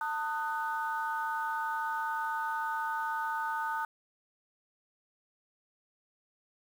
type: chord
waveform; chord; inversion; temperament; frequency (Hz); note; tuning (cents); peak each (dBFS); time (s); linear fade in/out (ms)
sine; D# diminished; second; just; 896 / 1244.5 / 1493.4; A5 / D#6 / F#6; +31 / 0 / +16; -33 / -36 / -36; 0.01-3.85; 2
effects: tanh soft clip ceiling -22 dBFS + 9-bit